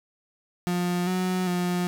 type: tone with pitch steps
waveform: 35% pulse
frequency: 177.2 / 183.9 / 178 Hz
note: F3 / F#3 / F3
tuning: +25 / -10 / +33 cents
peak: -22 dBFS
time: 0.67-1.87 s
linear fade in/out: 0 ms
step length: 400 ms
effects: none